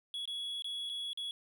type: tone with dropouts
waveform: triangle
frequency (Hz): 3363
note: G#7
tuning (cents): +21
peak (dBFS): -35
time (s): 0.14-1.31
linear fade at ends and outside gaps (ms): 1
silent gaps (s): 0.255-0.276 / 0.622-0.644 / 0.893-0.897 / 1.132-1.174
effects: none